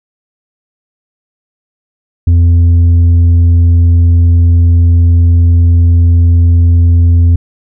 sine tone with tanh clipping, 85.2 Hz, F2, 42 cents flat, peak -4 dBFS, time 2.27-7.36 s, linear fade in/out 5 ms, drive 4 dB, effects none

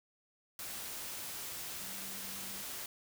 sine tone in noise, 193.7 Hz, G3, 20 cents flat, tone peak -54 dBFS, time 1.81-2.62 s, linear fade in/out 2 ms, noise white, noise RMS -43 dBFS, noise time 0.59-2.86 s, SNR -14 dB, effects none

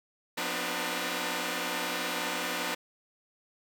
5% pulse tone cluster, 179.1 / 246.3 / 257.9 / 299.2 / 483.7 Hz, F3 / B3 / C4 / D4 / B4, +44 / -5 / -25 / +32 / -36 cents, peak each -27 / -29 / -26 / -24 / -25 dBFS, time 0.37-2.75 s, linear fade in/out 10 ms, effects none

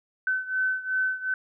sine beating tone pair, 1520 / 1522.7 Hz, F#6 / F#6, +46 / +49 cents, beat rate 2.7 Hz, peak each -26 / -29 dBFS, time 0.27-1.34 s, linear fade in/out 2 ms, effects none

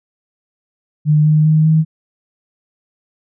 sine tone with pitch steps, 151.4 / 153.6 / 155.84 / 158.1 Hz, D#3 / D#3 / D#3 / D#3, -47 / -22 / +3 / +28 cents, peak -8 dBFS, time 1.05-1.85 s, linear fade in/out 50 ms, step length 200 ms, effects none

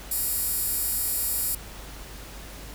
15% pulse tone with high-pass filter, 474 Hz, A#4, 29 cents sharp, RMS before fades -27 dBFS, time 0.11-1.55 s, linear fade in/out 5 ms, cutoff 11000 Hz, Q 1.3, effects added 50 Hz sine -42 dBFS peak until 2.74 s + pink hiss -43 dBFS RMS until 2.74 s

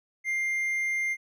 triangle tone, 2100 Hz, C7, 6 cents sharp, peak -24 dBFS, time 0.24-1.17 s, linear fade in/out 50 ms, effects none

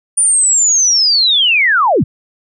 sine linear sweep, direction down, 9420 to 77.78 Hz, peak -8 dBFS, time 0.17-2.04 s, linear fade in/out 10 ms, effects none

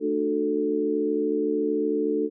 harmonic tone with a mistuned harmonic, 73.42 Hz, D2, in tune, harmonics 3 / 4 / 5 / 6, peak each -33 / -26 / -30 / -25 dBFS, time 0-2.3 s, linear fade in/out 50 ms, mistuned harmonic 4, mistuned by +31 cents, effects none

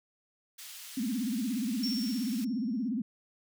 pink high-pass noise, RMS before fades -46 dBFS, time 0.58-2.45 s, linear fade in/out 10 ms, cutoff 2800 Hz, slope 12 dB/octave
sine tone with vibrato, 236.2 Hz, A#3, 23 cents sharp, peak -29 dBFS, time 0.97-3.02 s, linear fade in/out 5 ms, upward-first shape sine, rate 17 Hz, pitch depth 230 cents each way
sine tone with exponential decay, 5460 Hz, F8, 40 cents flat, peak -31 dBFS, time 1.83-2.89 s, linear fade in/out 5 ms, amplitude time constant 230 ms
effects none

